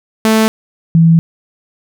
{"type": "tone pair in turn", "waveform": ["sawtooth", "sine"], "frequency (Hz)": [220, 164.81], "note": ["A3", "E3"], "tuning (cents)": [0, 0], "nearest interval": "perfect fourth", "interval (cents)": 500, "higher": "first", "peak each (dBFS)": -4, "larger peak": "neither", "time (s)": [[0.25, 0.48], [0.95, 1.19]], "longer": "second", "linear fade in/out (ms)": 0, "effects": []}